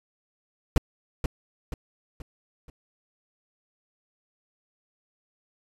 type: noise with echo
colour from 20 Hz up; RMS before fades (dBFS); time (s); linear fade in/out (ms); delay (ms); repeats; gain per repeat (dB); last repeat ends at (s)
brown; -18; 0.76-0.78; 2; 480; 4; -7; 2.7
effects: resampled to 32000 Hz